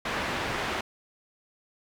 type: low-pass noise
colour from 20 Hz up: white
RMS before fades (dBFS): -31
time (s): 0.05-0.81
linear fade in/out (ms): 5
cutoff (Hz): 2000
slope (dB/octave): 12
effects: none